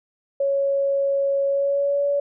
sine tone with pitch glide, 554.4 to 568.7 Hz, C#5 to C#5, 0 to +44 cents, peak -18 dBFS, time 0.4-2.2 s, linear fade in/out 5 ms, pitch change +44 cents, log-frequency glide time 1.46-2.05 s, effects none

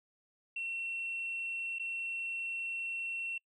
sine tone with dropouts, 2715 Hz, F7, 50 cents flat, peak -34 dBFS, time 0.56-3.38 s, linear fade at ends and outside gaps 5 ms, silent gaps 1.786-1.795 s, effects noise-tail reverb RT60 0.1 s tail -26 dB re dry + tanh soft clip ceiling -31 dBFS

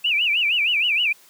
sine tone with vibrato, 2615 Hz, E7, 15 cents flat, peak -17 dBFS, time 0.04-1.13 s, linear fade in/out 10 ms, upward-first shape sine, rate 6.4 Hz, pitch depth 220 cents each way, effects white hiss -52 dBFS RMS until 1.29 s + high-pass 200 Hz 12 dB/octave

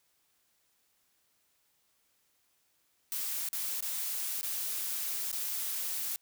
blue noise with dropouts, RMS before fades -35 dBFS, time 3.12-6.16 s, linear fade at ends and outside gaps 0 ms, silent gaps 3.488-3.53 / 3.806-3.825 / 4.411-4.43 / 5.315-5.328 s, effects white hiss -73 dBFS RMS until 6.21 s

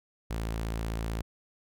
sawtooth tone, 55.7 Hz, A1, 22 cents sharp, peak -27 dBFS, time 0.3-1.22 s, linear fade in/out 10 ms, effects none

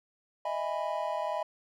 triangle chord, E major seventh, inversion third, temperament just, 618.1 / 659.3 / 824.1 / 988.9 Hz, D#5 / E5 / G#5 / B5, -12 / 0 / -14 / +2 cents, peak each -33 / -34 / -35 / -34 dBFS, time 0.45-1.43 s, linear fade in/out 5 ms, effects none

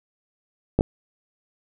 clicks, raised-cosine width 2 ms, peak -4 dBFS, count 2, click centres 0.79 / 0.809 s, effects none

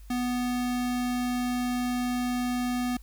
square tone, 246.9 Hz, B3, in tune, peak -27 dBFS, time 0.1-2.97 s, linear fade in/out 5 ms, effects added 50 Hz sine -44 dBFS peak until 3.02 s + white hiss -61 dBFS RMS until 3.02 s

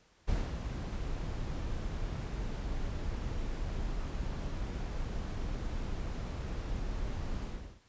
brown noise with ADSR envelope, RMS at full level -30 dBFS, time 0.27-7.8 s, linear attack 21 ms, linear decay 220 ms, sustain -6 dB, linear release 370 ms, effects pink hiss -66 dBFS RMS until 7.88 s + resampled to 16000 Hz

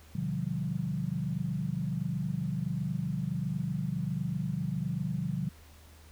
sine chord, G dominant seventh, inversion first, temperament equal with one note detuned, 122.19 / 146.83 / 174.61 / 196 Hz, B2 / D3 / F3 / G3, -18 / 0 / 0 / 0 cents, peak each -37 / -34 / -34 / -38 dBFS, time 0.15-5.49 s, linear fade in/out 5 ms, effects added 77 Hz sine -53 dBFS peak until 6.11 s + pink hiss -58 dBFS RMS until 6.11 s

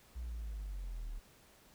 triangle linear sweep, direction down, 61.74 to 35.6 Hz, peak -36 dBFS, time 0.15-1.2 s, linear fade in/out 20 ms, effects tanh soft clip ceiling -35 dBFS + pink hiss -63 dBFS RMS until 1.74 s

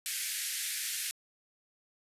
white band-pass noise, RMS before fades -36 dBFS, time 0.06-1.11 s, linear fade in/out 0 ms, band 1600 to 13000 Hz, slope 48 dB/octave, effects resampled to 32000 Hz

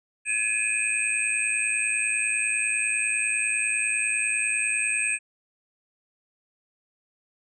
sine tone cluster, 1700 / 2455 / 2565 / 8240 Hz, G#6 / D#7 / E7 / C9, +40 / -24 / -48 / -28 cents, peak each -34 / -26 / -28 / -29 dBFS, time 0.25-5.19 s, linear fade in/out 50 ms, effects none

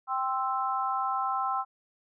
sine chord, C major, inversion second, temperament equal, 784 / 1046.5 / 1318.5 Hz, G5 / C6 / E6, 0 / 0 / 0 cents, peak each -31 dBFS, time 0.07-1.65 s, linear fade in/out 50 ms, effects none

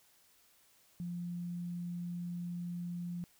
sine tone, 174.6 Hz, F3, in tune, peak -37 dBFS, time 1-3.24 s, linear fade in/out 0 ms, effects white hiss -67 dBFS RMS until 3.39 s

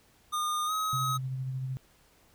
square tone with pitch glide, 1218 to 1269.7 Hz, D#6 to D#6, -37 to +35 cents, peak -29 dBFS, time 0.32-1.18 s, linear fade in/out 20 ms, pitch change +72 cents, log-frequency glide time 0.66-0.72 s
sine tone with tremolo, 130.81 Hz, C3, in tune, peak -30 dBFS, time 0.93-1.77 s, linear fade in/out 0 ms, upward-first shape sine, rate 13 Hz, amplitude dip 30%
effects pink hiss -63 dBFS RMS until 2.34 s

